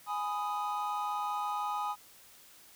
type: chord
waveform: triangle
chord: G# minor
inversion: none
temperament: just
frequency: 830.6 / 996.7 / 1245.9 Hz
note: G#5 / B5 / D#6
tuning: 0 / +16 / +2 cents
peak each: -33 / -37 / -34 dBFS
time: 0.06-1.96 s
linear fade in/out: 50 ms
effects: white hiss -57 dBFS RMS until 2.75 s